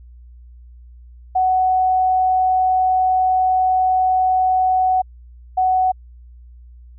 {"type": "tone pair in turn", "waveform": "sine", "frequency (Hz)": [745, 745], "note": ["F#5", "F#5"], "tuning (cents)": [12, 12], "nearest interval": "unison", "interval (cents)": 0, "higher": "neither", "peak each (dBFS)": -13, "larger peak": "neither", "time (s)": [[1.35, 5.02], [5.57, 5.92]], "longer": "first", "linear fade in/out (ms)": 10, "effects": ["added 60 Hz sine -39 dBFS peak until 6.98 s"]}